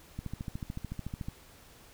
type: click train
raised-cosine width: 5 ms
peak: -24 dBFS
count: 16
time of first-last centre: 0.19-1.285 s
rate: 13.7 Hz
effects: pink hiss -56 dBFS RMS until 1.93 s